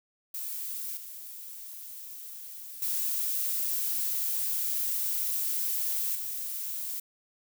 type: noise with level steps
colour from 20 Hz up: violet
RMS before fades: -36 / -43 / -30 / -35 dBFS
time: 0.34-7 s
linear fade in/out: 5 ms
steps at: 0.97 / 2.82 / 6.15 s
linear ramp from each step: 2 ms
effects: none